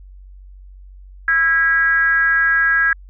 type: tone with frequency modulation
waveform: sine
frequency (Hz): 1637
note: G#6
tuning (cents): -25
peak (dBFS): -12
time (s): 1.28-2.93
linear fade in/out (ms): 2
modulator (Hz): 312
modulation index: 0.59
effects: added 47 Hz sine -37 dBFS peak until 3.09 s

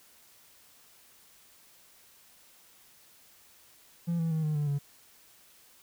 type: tone with pitch steps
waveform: triangle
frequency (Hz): 170.3 / 164.31 / 158.53 / 152.95 / 147.57 / 142.38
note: F3 / E3 / D#3 / D#3 / D3 / C#3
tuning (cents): -43 / -5 / +33 / -29 / +9 / +47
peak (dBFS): -24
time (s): 4.07-4.79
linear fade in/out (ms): 20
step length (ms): 120
effects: tanh soft clip ceiling -21 dBFS + white hiss -59 dBFS RMS until 5.82 s

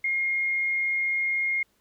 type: tone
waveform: sine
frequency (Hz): 2138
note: C7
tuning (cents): +37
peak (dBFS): -23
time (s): 0.04-1.63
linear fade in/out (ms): 5
effects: pink hiss -68 dBFS RMS until 1.8 s

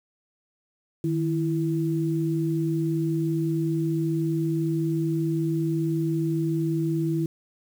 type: tone pair together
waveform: sine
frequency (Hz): 155.56 / 330.3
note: D#3 / E4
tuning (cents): 0 / +4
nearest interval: octave + minor second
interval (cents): 1304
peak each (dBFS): -25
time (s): 1.04-7.26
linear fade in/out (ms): 2
effects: 8-bit

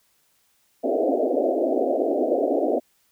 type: band-pass noise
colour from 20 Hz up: white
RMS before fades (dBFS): -22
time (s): 0.83-2.8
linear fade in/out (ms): 20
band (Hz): 250 to 710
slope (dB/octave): 96
effects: white hiss -65 dBFS RMS until 3.11 s

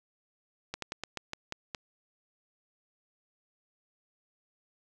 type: slowing click train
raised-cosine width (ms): 0.2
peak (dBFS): -18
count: 8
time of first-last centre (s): 0.74-1.748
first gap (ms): 83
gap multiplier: 1.18
effects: none

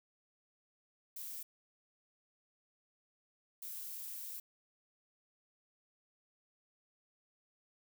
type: noise bursts at uneven times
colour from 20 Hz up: violet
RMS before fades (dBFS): -45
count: 2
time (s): 1.16-1.43 / 3.62-4.4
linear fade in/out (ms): 5
effects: none

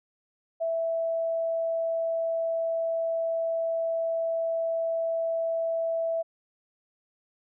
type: tone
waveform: sine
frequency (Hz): 659.3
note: E5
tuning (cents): 0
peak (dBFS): -25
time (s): 0.6-6.23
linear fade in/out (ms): 20
effects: none

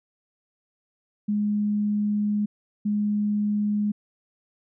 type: tone bursts at uneven times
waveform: sine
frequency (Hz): 208.1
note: G#3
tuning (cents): +4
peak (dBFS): -21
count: 2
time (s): 1.28-2.46 / 2.85-3.92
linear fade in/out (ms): 10
effects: none

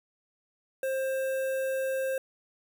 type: tone with notch filter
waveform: square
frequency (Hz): 530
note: C5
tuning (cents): +22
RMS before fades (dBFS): -30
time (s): 0.83-2.18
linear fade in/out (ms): 2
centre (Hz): 4600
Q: 0.62
effects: none

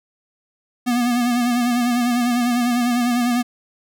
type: tone with vibrato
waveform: square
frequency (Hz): 242.2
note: B3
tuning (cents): -34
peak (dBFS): -17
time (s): 0.86-3.43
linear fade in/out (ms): 20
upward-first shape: sine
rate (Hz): 10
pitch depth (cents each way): 45
effects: none

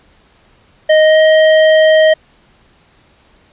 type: tone with pitch glide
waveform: square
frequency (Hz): 622.3 to 628.4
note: D#5 to D#5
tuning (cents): 0 to +17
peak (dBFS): -6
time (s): 0.89-2.14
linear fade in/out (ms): 10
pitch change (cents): +17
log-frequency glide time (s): 1.02-1.19
effects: pink hiss -50 dBFS RMS until 3.52 s + resampled to 8000 Hz

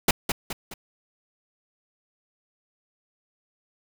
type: noise with echo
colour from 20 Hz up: pink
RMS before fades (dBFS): -17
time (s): 0.08-0.11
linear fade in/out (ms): 5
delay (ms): 210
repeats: 3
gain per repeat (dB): -7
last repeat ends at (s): 0.74
effects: none

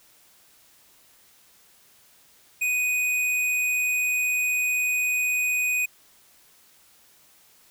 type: tone with tanh clipping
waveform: sine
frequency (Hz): 2489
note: D#7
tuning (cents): 0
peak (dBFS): -23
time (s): 2.61-5.86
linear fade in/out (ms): 10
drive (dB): 17
effects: white hiss -57 dBFS RMS until 7.7 s

